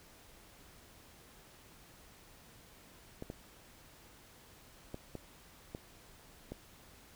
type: clicks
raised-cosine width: 2 ms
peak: -28 dBFS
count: 6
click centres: 3.224 / 3.301 / 4.944 / 5.153 / 5.749 / 6.52 s
effects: pink hiss -59 dBFS RMS until 7.15 s